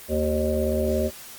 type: harmonic tone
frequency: 76.5 Hz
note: D#2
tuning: 29 cents flat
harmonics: 1 / 3 / 5 / 7 / 8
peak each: -27 / -27 / -27 / -27 / -27 dBFS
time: 0.08-1.11 s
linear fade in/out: 50 ms
effects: white hiss -42 dBFS RMS until 1.38 s + Opus 24 kbps